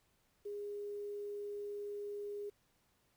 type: tone with quantisation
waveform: sine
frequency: 410.2 Hz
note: G#4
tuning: 21 cents flat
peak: -40 dBFS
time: 0.45-2.5 s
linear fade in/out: 10 ms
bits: 11
effects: pink hiss -75 dBFS RMS until 3.16 s